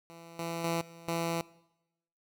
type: tone with level steps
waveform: 10% pulse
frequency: 167.4 Hz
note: E3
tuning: 27 cents sharp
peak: -40 / -26 / -21 / -41 / -22 dBFS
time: 0.1-1.41 s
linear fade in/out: 0 ms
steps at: 0.39 / 0.64 / 0.81 / 1.08 s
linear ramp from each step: 2 ms
effects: noise-tail reverb RT60 0.9 s tail -22 dB re dry